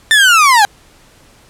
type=linear sweep; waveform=30% pulse; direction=down; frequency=1803 to 784 Hz; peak=-3 dBFS; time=0.11-0.65 s; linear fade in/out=0 ms; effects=pink hiss -46 dBFS RMS until 1.49 s + low-pass 11000 Hz 12 dB/octave